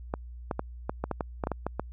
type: clicks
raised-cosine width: 1 ms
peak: -15 dBFS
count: 12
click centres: 0.139 / 0.512 / 0.594 / 0.895 / 1.04 / 1.113 / 1.208 / 1.438 / 1.471 / 1.517 / 1.666 / 1.796 s
effects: added 60 Hz sine -40 dBFS peak until 1.92 s